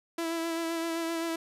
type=tone with vibrato; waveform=sawtooth; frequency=331.2 Hz; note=E4; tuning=8 cents sharp; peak=-26 dBFS; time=0.18-1.36 s; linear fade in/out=5 ms; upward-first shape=sine; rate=7.7 Hz; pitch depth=23 cents each way; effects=resampled to 32000 Hz